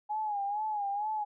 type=tone with vibrato; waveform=sine; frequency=830.6 Hz; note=G#5; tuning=in tune; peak=-30 dBFS; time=0.09-1.25 s; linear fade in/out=20 ms; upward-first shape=sine; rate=2.2 Hz; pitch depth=77 cents each way; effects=none